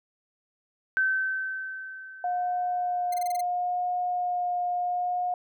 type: tone with exponential decay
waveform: sine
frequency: 1539 Hz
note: G6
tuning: 32 cents flat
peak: -20 dBFS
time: 0.97-3.23 s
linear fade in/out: 0 ms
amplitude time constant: 490 ms
type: tone with vibrato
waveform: sine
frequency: 716 Hz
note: F5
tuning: 43 cents sharp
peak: -25 dBFS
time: 2.24-5.34 s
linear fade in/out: 2 ms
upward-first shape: sine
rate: 0.73 Hz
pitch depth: 8 cents each way
type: tone bursts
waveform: 5% pulse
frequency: 2094 Hz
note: C7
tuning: 1 cent sharp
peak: -26 dBFS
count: 7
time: 3.12-3.41 s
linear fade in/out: 5 ms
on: 20 ms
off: 25 ms
effects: none